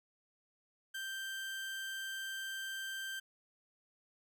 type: tone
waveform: 30% pulse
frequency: 1568 Hz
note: G6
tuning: in tune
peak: -37 dBFS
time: 0.94-3.2 s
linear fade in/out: 10 ms
effects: none